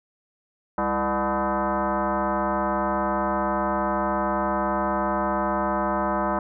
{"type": "tone with frequency modulation", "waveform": "sine", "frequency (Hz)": 200.9, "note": "G3", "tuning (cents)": 43, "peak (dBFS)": -21, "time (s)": [0.78, 6.39], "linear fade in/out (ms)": 2, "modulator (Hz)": 267, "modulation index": 4.2, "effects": []}